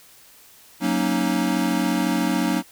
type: chord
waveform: square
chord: D# minor seventh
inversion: first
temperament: equal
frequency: 185 / 233.1 / 277.2 / 311.1 Hz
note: F#3 / A#3 / C#4 / D#4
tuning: 0 / 0 / 0 / 0 cents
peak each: -26 dBFS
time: 0.8-2.63 s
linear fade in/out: 50 ms
effects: white hiss -50 dBFS RMS until 2.71 s